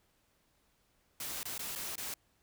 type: noise with dropouts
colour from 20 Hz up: white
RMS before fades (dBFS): -40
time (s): 1.2-2.14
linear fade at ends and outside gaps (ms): 2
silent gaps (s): 1.431-1.454 / 1.579-1.592 / 1.752-1.758 / 1.956-1.979
effects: pink hiss -73 dBFS RMS until 2.42 s